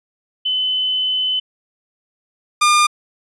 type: tone pair in turn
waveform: sine / sawtooth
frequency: 3028 / 1205.8 Hz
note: F#7 / D6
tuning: +39 / +45 cents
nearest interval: octave + major third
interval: 1594 cents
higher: first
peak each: -16 / -7 dBFS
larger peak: second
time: 0.45-1.4 / 2.61-2.87 s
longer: first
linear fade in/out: 10 ms
effects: resampled to 24000 Hz